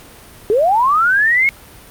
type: linear sweep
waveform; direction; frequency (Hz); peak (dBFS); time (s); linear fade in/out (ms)
sine; up; 393.5 to 2204; -10; 0.5-1.49; 0
effects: pink hiss -40 dBFS RMS until 1.9 s + Opus 48 kbps